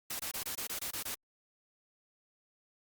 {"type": "noise bursts", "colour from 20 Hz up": "white", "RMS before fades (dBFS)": -38, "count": 9, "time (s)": [0.1, 1.147], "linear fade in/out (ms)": 5, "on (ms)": 95, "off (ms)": 24, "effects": ["Opus 48 kbps"]}